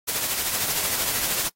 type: noise with tremolo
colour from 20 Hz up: white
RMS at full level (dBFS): -23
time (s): 0.07-1.49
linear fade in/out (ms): 20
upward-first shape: triangle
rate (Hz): 13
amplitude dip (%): 45
effects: noise-tail reverb RT60 0.1 s tail -22 dB re dry + AAC 48 kbps